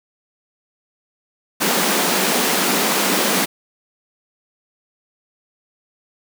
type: high-pass noise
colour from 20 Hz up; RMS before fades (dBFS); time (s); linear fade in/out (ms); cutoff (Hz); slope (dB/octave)
pink; -18; 1.6-3.46; 20; 170; 96
effects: none